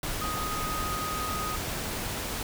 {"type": "tone in noise", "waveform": "sine", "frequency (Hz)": 1248, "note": "D#6", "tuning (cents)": 5, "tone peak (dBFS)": -32, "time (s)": [0.21, 1.56], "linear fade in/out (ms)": 2, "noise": "pink", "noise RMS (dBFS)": -33, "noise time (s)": [0.03, 2.43], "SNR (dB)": -2, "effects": []}